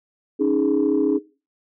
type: chord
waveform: sine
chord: C# suspended second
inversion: none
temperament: equal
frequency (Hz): 277.2 / 311.1 / 415.3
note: C#4 / D#4 / G#4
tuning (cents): 0 / 0 / 0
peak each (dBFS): -20 / -20 / -20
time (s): 0.39-1.19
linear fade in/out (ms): 20
effects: noise-tail reverb RT60 0.3 s tail -17 dB re dry + tanh soft clip ceiling -10 dBFS